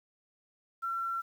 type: tone with quantisation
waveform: sine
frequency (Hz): 1356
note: E6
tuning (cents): +49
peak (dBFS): -31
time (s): 0.82-1.22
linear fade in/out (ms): 20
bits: 10
effects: none